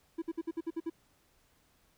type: tone bursts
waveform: triangle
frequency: 330 Hz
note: E4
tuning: 2 cents sharp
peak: -30 dBFS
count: 8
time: 0.18-0.9 s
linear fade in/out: 10 ms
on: 41 ms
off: 56 ms
effects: pink hiss -69 dBFS RMS until 1.97 s